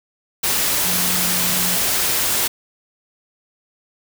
sine tone in noise, 180 Hz, F#3, 47 cents flat, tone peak -28 dBFS, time 0.85-1.77 s, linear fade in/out 10 ms, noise white, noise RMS -19 dBFS, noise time 0.43-2.48 s, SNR -12 dB, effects none

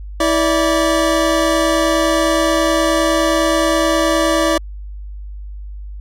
25% pulse tone pair together, 325.3 / 581 Hz, E4 / D5, -23 / -19 cents, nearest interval minor seventh, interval 1004 cents, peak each -12 dBFS, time 0.2-4.58 s, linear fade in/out 5 ms, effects added 50 Hz sine -27 dBFS peak until 6 s + low-pass 11000 Hz 12 dB/octave

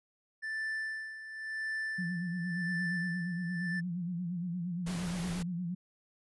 triangle tone with tremolo, 1764 Hz, A6, 4 cents sharp, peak -31 dBFS, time 0.42-3.81 s, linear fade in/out 20 ms, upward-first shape sine, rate 0.93 Hz, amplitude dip 70%
sine tone with vibrato, 175.4 Hz, F3, 8 cents sharp, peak -33 dBFS, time 1.98-5.75 s, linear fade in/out 10 ms, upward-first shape sine, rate 8.6 Hz, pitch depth 80 cents each way
pink noise, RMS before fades -42 dBFS, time 4.86-5.43 s, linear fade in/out 10 ms
effects resampled to 24000 Hz

